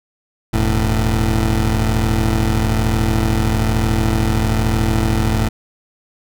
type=tone pair together; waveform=20% pulse; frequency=41.11 / 110 Hz; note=E1 / A2; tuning=-4 / 0 cents; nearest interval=octave + perfect fourth; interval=1704 cents; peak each=-12 dBFS; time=0.53-5.49 s; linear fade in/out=10 ms; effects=none